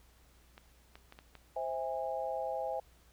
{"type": "clicks", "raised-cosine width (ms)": 0.3, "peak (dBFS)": -34, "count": 5, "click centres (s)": [0.579, 0.955, 1.124, 1.189, 1.353]}
{"type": "chord", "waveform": "sine", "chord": "C augmented", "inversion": "none", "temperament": "just", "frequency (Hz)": [523.3, 654.1, 817.6], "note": ["C5", "E5", "G#5"], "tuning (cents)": [0, -14, -27], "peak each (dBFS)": -38, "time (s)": [1.56, 2.8], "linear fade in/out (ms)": 5}
{"effects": ["added 60 Hz sine -63 dBFS peak until 3.12 s", "pink hiss -66 dBFS RMS until 3.12 s"]}